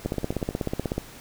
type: two click trains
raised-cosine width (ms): 2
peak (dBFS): -12 / -24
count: 16 / 6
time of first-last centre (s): 0.06-0.98 / 0.05-0.509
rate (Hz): 16.3 / 10.9
effects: pink hiss -45 dBFS RMS until 1.2 s